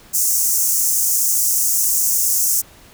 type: high-pass noise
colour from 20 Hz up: pink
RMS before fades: -17 dBFS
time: 0.13-2.62 s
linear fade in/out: 20 ms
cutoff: 6000 Hz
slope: 48 dB/octave
effects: pink hiss -46 dBFS RMS until 2.93 s